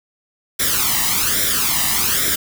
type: noise with flanger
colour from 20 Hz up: white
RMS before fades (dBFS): -18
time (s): 0.59-2.36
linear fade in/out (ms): 10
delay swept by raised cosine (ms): 0.54 to 1.04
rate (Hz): 1.2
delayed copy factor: +0.75
effects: none